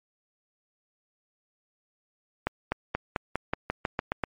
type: accelerating click train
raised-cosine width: 0.5 ms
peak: -11 dBFS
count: 11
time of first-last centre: 2.47-4.238 s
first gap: 250 ms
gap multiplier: 0.92
effects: MP3 48 kbps